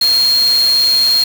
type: tone in noise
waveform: sine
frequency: 4239 Hz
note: C8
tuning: 22 cents sharp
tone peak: -9 dBFS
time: 0.01-1.24 s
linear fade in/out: 5 ms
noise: white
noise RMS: -24 dBFS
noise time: 0.01-1.24 s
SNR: +12 dB
effects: none